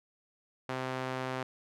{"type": "tone with band-pass filter", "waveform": "sawtooth", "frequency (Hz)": 129.7, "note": "C3", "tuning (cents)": -15, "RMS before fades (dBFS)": -36, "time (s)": [0.69, 1.43], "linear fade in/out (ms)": 2, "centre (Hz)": 1100, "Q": 0.55, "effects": []}